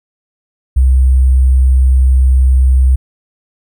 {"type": "tone with sample-and-hold", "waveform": "sine", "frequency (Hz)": 64.8, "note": "C2", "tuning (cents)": -16, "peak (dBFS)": -5, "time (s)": [0.76, 2.96], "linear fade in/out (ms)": 10, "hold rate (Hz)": 8820, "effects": []}